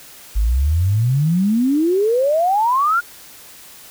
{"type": "exponential sweep", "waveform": "sine", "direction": "up", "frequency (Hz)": [49.09, 1446], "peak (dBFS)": -13, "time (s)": [0.35, 3.01], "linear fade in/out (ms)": 20, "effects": ["white hiss -41 dBFS RMS until 3.9 s"]}